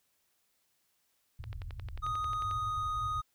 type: low-pass noise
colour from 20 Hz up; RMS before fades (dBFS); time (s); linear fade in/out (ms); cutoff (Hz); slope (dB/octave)
white; -42; 1.39-3.21; 5; 120; 96
type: click train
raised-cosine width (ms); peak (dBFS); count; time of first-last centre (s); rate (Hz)
0.3; -31; 13; 1.44-2.511; 11.2
type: tone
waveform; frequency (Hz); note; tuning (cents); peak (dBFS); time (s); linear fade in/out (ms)
triangle; 1244.5; D#6; 0; -30; 2.02-3.22; 20
effects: white hiss -75 dBFS RMS until 3.34 s